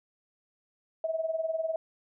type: tone with tremolo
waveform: sine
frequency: 646 Hz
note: E5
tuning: 35 cents flat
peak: -25 dBFS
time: 1.04-1.76 s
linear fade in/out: 2 ms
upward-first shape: sine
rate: 20 Hz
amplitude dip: 75%
effects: none